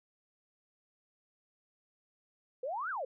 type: exponential two-way sweep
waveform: sine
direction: up then down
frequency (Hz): 480.1 to 1611 to 480.1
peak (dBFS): -34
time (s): 2.63-3.05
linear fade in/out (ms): 5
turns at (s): 2.9
effects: none